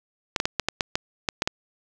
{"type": "clicks", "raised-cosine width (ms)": 0.2, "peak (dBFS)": -5, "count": 10, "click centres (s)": [0.362, 0.401, 0.455, 0.597, 0.686, 0.808, 0.955, 1.288, 1.421, 1.475], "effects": []}